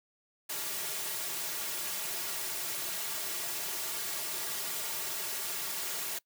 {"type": "noise with comb filter", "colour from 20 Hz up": "white", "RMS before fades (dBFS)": -36, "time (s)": [0.49, 6.19], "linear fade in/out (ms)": 10, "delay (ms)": 3.9, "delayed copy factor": -0.9, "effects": ["noise-tail reverb RT60 0.1 s tail -22 dB re dry", "high-pass 200 Hz 12 dB/octave"]}